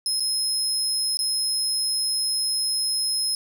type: tone with dropouts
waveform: 30% pulse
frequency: 5140 Hz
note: E8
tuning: 45 cents flat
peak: -18 dBFS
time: 0.06-3.35 s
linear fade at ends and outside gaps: 1 ms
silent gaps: 0.198-0.204 / 1.171-1.19 s
effects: none